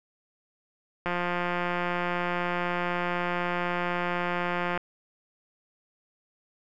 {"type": "click train", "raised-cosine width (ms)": 0.5, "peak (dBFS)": -14, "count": 655, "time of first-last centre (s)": [1.06, 4.776], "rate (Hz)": 176, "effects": []}